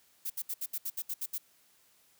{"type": "noise bursts", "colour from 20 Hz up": "violet", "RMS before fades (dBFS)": -35, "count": 10, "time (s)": [0.25, 1.382], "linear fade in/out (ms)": 10, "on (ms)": 52, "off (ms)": 68, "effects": ["white hiss -66 dBFS RMS until 2.19 s", "high-pass 60 Hz 12 dB/octave"]}